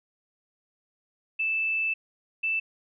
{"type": "tone pair in turn", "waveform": "sine", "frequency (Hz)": [2637, 2647], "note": ["E7", "E7"], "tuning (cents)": [0, 7], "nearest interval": "unison", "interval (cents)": 7, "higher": "second", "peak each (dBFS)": -24, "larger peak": "neither", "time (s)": [[1.39, 1.94], [2.43, 2.6]], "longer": "first", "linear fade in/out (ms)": 10, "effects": []}